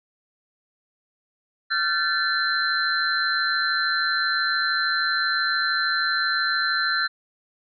sine tone cluster, 1375 / 1528 / 1749 / 4093 Hz, F6 / G6 / A6 / C8, -27 / -45 / -11 / -39 cents, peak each -26 dBFS, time 1.7-7.08 s, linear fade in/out 20 ms, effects none

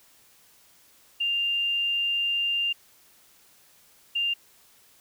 sine tone pair in turn, 2795 / 2795 Hz, F7 / F7, +1 / +1 cents, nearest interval unison, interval 0 cents, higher neither, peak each -23 dBFS, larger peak neither, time 1.2-2.73 / 4.15-4.34 s, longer first, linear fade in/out 10 ms, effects white hiss -58 dBFS RMS until 5 s

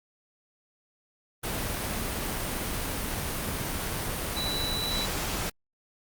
sine tone in noise, 3951 Hz, B7, in tune, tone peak -30 dBFS, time 4.36-5.06 s, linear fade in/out 10 ms, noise pink, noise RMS -31 dBFS, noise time 1.43-5.5 s, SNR -2 dB, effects Opus 32 kbps

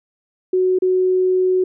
sine tone with dropouts, 370 Hz, F#4, in tune, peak -13 dBFS, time 0.53-1.64 s, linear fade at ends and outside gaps 5 ms, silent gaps 0.788-0.821 s, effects none

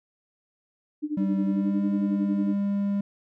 sine tone with tremolo, 299.8 Hz, D4, 36 cents sharp, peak -24 dBFS, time 1.02-2.55 s, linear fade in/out 20 ms, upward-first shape sine, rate 11 Hz, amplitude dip 90%
triangle tone with pitch glide, 194.4 to 200.7 Hz, G3 to G3, -14 to +41 cents, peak -21 dBFS, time 1.17-3.01 s, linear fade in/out 5 ms, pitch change +55 cents, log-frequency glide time 1.43-1.83 s
effects none

